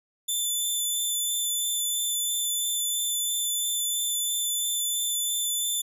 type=tone with vibrato; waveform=10% pulse; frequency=3520 Hz; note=A7; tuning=in tune; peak=-18 dBFS; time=0.28-5.82 s; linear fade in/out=10 ms; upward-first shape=sine; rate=3 Hz; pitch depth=11 cents each way; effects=resampled to 32000 Hz